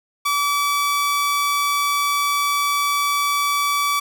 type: tone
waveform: sawtooth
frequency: 1150 Hz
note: D6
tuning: 37 cents flat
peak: -14 dBFS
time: 0.25-4 s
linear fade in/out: 10 ms
effects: none